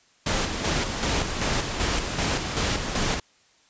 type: noise with tremolo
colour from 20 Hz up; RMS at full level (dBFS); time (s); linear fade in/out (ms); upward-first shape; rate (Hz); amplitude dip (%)
pink; -24; 0.26-3.2; 5; square; 2.6; 45
effects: white hiss -60 dBFS RMS until 3.69 s + resampled to 16000 Hz